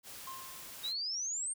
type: noise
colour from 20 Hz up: white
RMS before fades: -48 dBFS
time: 0.03-0.94 s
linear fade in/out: 50 ms
type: tone with exponential decay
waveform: triangle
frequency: 1058 Hz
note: C6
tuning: 19 cents sharp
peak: -39 dBFS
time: 0.27-0.96 s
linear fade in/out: 5 ms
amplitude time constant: 150 ms
type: exponential sweep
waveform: sine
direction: up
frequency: 3729 to 8870 Hz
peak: -34 dBFS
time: 0.83-1.54 s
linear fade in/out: 20 ms
effects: none